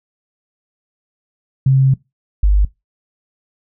sine tone pair in turn, 133.7 / 50.08 Hz, C3 / G1, +38 / +38 cents, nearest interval octave + perfect fourth, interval 1700 cents, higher first, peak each -8 dBFS, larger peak neither, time 1.66-1.94 / 2.43-2.65 s, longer first, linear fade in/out 5 ms, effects noise-tail reverb RT60 0.2 s tail -21 dB re dry

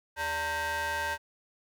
35% pulse ring-modulated tone, 329.3 Hz, E4, 2 cents flat, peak -25 dBFS, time 0.16-1.18 s, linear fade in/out 50 ms, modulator 1240 Hz, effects none

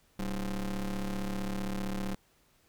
40% pulse ring-modulated tone, 105.6 Hz, G#2, 29 cents sharp, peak -28 dBFS, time 0.19-2.15 s, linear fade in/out 5 ms, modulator 87.9 Hz, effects pink hiss -67 dBFS RMS until 2.68 s

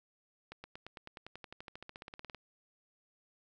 accelerating click train, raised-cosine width 0.3 ms, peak -30 dBFS, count 24, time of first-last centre 0.52-2.347 s, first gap 120 ms, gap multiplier 0.96, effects none

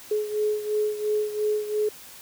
sine beating tone pair, 422.8 / 425.7 Hz, G#4 / G#4, +31 / +43 cents, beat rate 2.9 Hz, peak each -24 / -29 dBFS, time 0.11-1.89 s, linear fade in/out 5 ms, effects white hiss -45 dBFS RMS until 2.21 s

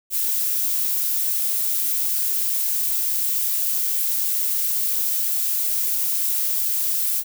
violet noise, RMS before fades -22 dBFS, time 0.1-7.24 s, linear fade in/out 50 ms, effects none

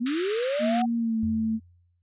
sine linear sweep, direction up, 223.4 to 763 Hz, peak -24 dBFS, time 0-0.86 s, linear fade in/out 20 ms
pink high-pass noise, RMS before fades -34 dBFS, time 0.06-0.82 s, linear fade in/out 2 ms, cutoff 1200 Hz, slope 96 dB/octave
sine tone with pitch glide, 233.1 to 221.7 Hz, A#3 to A3, 0 to +13 cents, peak -23 dBFS, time 0.59-1.6 s, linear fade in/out 50 ms, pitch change -87 cents, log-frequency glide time 0.97-1.19 s
sine tone with exponential decay, 87.31 Hz, F2, in tune, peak -29 dBFS, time 1.23-2.02 s, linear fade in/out 0 ms, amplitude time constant 170 ms
effects resampled to 8000 Hz

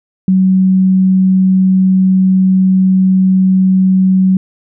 sine tone, 188 Hz, F#3, 28 cents sharp, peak -6 dBFS, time 0.28-4.37 s, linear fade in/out 2 ms, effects none

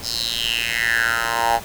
10% pulse tone with high-pass filter sweep, 116.3 Hz, A#2, 4 cents flat, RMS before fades -21 dBFS, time 0.02-1.6 s, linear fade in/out 50 ms, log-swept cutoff 5100 to 780 Hz, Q 5.8, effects pink hiss -36 dBFS RMS until 1.64 s

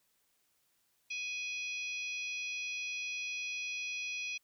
harmonic tone, 832 Hz, G#5, 3 cents sharp, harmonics 3 / 4 / 5 / 6 / 7, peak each -37 / -47 / -51 / -51 / -49 dBFS, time 1.1-4.38 s, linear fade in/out 10 ms, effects white hiss -75 dBFS RMS until 4.43 s

